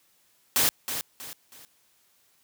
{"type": "noise with echo", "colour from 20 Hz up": "white", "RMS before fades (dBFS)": -22, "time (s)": [0.56, 0.69], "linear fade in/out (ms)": 0, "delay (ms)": 320, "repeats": 3, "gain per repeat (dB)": -9, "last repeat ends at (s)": 1.65, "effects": ["white hiss -65 dBFS RMS until 2.43 s", "high-pass 60 Hz 12 dB/octave"]}